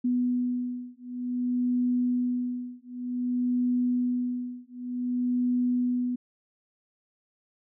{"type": "beating tone pair", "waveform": "sine", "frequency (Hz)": [246.9, 247.44], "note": ["B3", "B3"], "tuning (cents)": [0, 3], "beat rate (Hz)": 0.54, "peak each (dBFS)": -28, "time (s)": [0.04, 6.16], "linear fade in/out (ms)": 10, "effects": []}